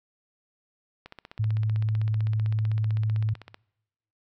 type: click train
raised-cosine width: 0.3 ms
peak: -26 dBFS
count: 40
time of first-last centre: 1.06-3.544 s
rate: 15.7 Hz
type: tone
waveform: sine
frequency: 108.5 Hz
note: A2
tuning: 24 cents flat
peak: -22 dBFS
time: 1.39-3.34 s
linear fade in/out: 10 ms
effects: noise-tail reverb RT60 0.9 s tail -25 dB re dry